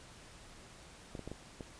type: clicks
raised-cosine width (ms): 2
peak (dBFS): -29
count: 5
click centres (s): 1.152 / 1.193 / 1.276 / 1.316 / 1.608
effects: pink hiss -55 dBFS RMS until 1.79 s + resampled to 22050 Hz